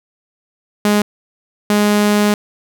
sawtooth tone bursts at uneven times, 207.7 Hz, G#3, in tune, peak -7 dBFS, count 2, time 0.85-1.02 / 1.7-2.34 s, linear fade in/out 2 ms, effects none

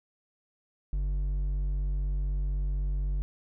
sine tone with hard clipping, 47.97 Hz, G1, 37 cents flat, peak -28 dBFS, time 0.93-3.22 s, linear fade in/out 0 ms, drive 5 dB, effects none

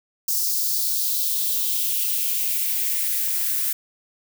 violet noise with high-pass filter sweep, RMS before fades -23 dBFS, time 0.28-3.73 s, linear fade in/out 5 ms, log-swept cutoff 5400 to 1500 Hz, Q 2.6, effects none

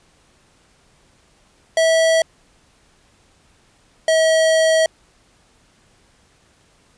square tone pair in turn, 650 / 641.8 Hz, E5 / E5, -24 / -46 cents, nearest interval unison, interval 22 cents, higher first, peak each -13 dBFS, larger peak neither, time 1.77-2.22 / 4.08-4.86 s, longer second, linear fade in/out 2 ms, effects pink hiss -56 dBFS RMS until 6.97 s + resampled to 22050 Hz

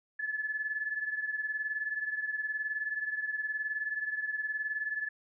sine beating tone pair, 1721 / 1740 Hz, A6 / A6, -39 / -20 cents, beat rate 19 Hz, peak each -33 / -38 dBFS, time 0.19-5.09 s, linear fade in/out 10 ms, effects none

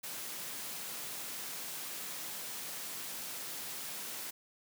white high-pass noise, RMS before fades -42 dBFS, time 0.03-4.31 s, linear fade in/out 10 ms, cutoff 120 Hz, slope 48 dB/octave, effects none

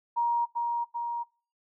sine tone with echo, 944 Hz, A#5, 22 cents sharp, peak -23 dBFS, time 0.16-0.46 s, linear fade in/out 20 ms, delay 390 ms, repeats 2, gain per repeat -3 dB, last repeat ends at 1.24 s, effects noise-tail reverb RT60 0.4 s tail -25 dB re dry

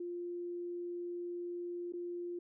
sine tone with dropouts, 349.7 Hz, F4, 2 cents sharp, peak -38 dBFS, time 0-2.39 s, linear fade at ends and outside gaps 5 ms, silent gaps 1.924-1.935 s, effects none

